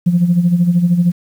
sine tone with tremolo, 174.61 Hz, F3, in tune, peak -6 dBFS, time 0.06-1.12 s, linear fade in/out 10 ms, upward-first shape sine, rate 13 Hz, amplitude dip 65%, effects tanh soft clip ceiling -3 dBFS + 7-bit

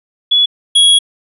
sine / square tone pair in turn, 3398 / 3328 Hz, G#7 / G#7, +39 / +3 cents, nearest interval unison, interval 36 cents, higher first, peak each -7 / -6 dBFS, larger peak second, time 0.31-0.46 / 0.75-0.99 s, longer second, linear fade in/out 10 ms, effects resampled to 32000 Hz

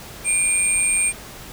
sine tone pair together, 2395 / 8639 Hz, D7 / C#9, +33 / -46 cents, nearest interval octave + minor seventh, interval 2221 cents, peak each -21 / -16 dBFS, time 0.24-1.13 s, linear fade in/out 50 ms, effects tanh soft clip ceiling -12 dBFS + pink hiss -38 dBFS RMS until 1.52 s

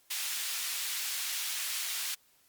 pink high-pass noise, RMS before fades -35 dBFS, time 0.1-2.15 s, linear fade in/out 10 ms, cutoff 2500 Hz, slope 12 dB/octave, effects white hiss -66 dBFS RMS until 2.48 s + Opus 48 kbps

